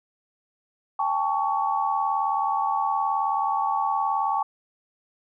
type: tone cluster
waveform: sine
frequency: 799 / 878 / 1122 Hz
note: G5 / A5 / C#6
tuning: +33 / -4 / +21 cents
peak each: -26 dBFS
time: 0.99-4.43 s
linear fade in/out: 5 ms
effects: none